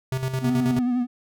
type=tone with tremolo; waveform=square; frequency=130.81 Hz; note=C3; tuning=in tune; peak=-23 dBFS; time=0.12-0.79 s; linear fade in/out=2 ms; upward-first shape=square; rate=9.3 Hz; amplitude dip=60%
type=tone with vibrato; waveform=triangle; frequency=246.9 Hz; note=B3; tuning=in tune; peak=-18 dBFS; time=0.41-1.07 s; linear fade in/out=50 ms; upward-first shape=triangle; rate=11 Hz; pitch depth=51 cents each way
effects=none